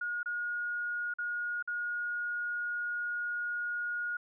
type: tone with dropouts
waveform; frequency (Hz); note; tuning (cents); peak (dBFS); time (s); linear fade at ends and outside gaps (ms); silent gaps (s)
sine; 1438; F#6; -50; -32; 0.01-4.17; 5; 0.231-0.258 / 1.139-1.185 / 1.626-1.675
effects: none